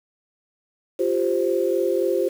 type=chord; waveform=sine; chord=F suspended second; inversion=none; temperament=just; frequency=349.2 / 392.9 / 523.8 Hz; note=F4 / G4 / C5; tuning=0 / +4 / +2 cents; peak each=-23 dBFS; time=0.99-2.29 s; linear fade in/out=10 ms; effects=7-bit